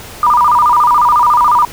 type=tone with vibrato; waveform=sine; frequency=1082 Hz; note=C#6; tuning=42 cents flat; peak=-6 dBFS; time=0.23-1.65 s; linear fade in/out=2 ms; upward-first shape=square; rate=14 Hz; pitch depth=190 cents each way; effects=pink hiss -31 dBFS RMS until 1.72 s